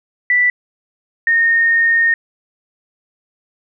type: tone pair in turn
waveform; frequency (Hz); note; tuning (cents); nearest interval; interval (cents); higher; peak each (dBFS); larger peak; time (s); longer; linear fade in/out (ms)
sine; 1972 / 1841.3; B6 / A#6; -3 / -22; minor second; 119; first; -10; neither; 0.3-0.5 / 1.27-2.14; second; 2
effects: none

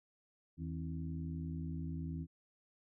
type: harmonic tone with a mistuned harmonic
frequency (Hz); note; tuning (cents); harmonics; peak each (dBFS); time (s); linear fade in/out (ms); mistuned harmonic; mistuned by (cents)
80.8; E2; -34; 1 / 2 / 3 / 4; -43 / -41 / -46 / -52; 0.57-2.27; 50; 3; +140
effects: none

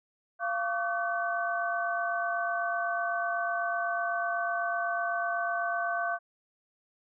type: tone cluster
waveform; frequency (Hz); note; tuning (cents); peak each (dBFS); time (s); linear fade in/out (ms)
sine; 690 / 1127 / 1175 / 1520; F5 / C#6 / D6 / F#6; -21 / +28 / +1 / +46; -31 / -36 / -39 / -32; 0.39-6.19; 50
effects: none

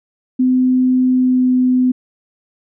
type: tone with pitch glide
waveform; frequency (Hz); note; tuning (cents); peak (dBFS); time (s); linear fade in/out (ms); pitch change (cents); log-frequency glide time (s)
sine; 255.1 to 253.3; C4 to B3; -44 to +44; -10; 0.39-1.92; 10; -12; 1.1-1.51
effects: none

